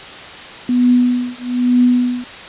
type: tone with tremolo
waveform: sine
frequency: 246.9 Hz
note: B3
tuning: in tune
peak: -7 dBFS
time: 0.69-2.24 s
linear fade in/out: 2 ms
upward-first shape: triangle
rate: 1.1 Hz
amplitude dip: 100%
effects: white hiss -32 dBFS RMS until 2.48 s + resampled to 8000 Hz